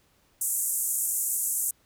pink band-pass noise, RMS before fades -28 dBFS, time 0.41-1.71 s, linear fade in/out 5 ms, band 7300 to 14000 Hz, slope 48 dB/octave, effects pink hiss -65 dBFS RMS until 1.85 s

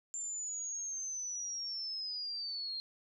sine linear sweep, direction down, 7290 to 4186 Hz, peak -37 dBFS, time 0.14-2.8 s, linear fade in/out 0 ms, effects none

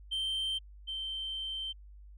sine tone pair in turn, 3127 / 3115 Hz, G7 / G7, -5 / -12 cents, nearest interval unison, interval 7 cents, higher first, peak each -28 / -34 dBFS, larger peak first, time 0.11-0.59 / 0.87-1.73 s, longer second, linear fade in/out 20 ms, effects tanh soft clip ceiling -30 dBFS + added 50 Hz sine -49 dBFS peak until 2.17 s

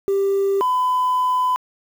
sine tone pair in turn, 394 / 1006.1 Hz, G4 / B5, +9 / +32 cents, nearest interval octave + major third, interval 1623 cents, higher second, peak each -14 dBFS, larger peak neither, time 0.08-0.61 / 0.61-1.56 s, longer second, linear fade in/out 0 ms, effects tanh soft clip ceiling -14 dBFS + 7-bit

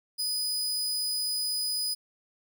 sawtooth tone, 4978 Hz, D#8, in tune, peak -25 dBFS, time 0.18-1.95 s, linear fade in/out 20 ms, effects none

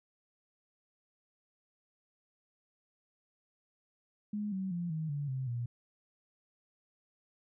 sine tone with pitch steps, 208.5 / 190.09 / 173.31 / 158.01 / 144.06 / 131.35 / 119.75 Hz, G#3 / F#3 / F3 / D#3 / D3 / C3 / A#2, +7 / +47 / -13 / +27 / -33 / +7 / +47 cents, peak -33 dBFS, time 4.33-5.66 s, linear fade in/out 5 ms, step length 190 ms, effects none

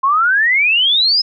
sine exponential sweep, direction up, 1046 to 5190 Hz, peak -10 dBFS, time 0.03-1.22 s, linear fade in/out 10 ms, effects none

